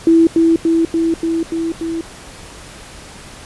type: tone with echo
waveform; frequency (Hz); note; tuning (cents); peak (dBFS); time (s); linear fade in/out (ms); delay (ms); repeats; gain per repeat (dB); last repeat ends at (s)
sine; 329.6; E4; 0; -6; 0.07-0.27; 2; 290; 6; -2; 2.01
effects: pink hiss -36 dBFS RMS until 3.45 s + resampled to 24000 Hz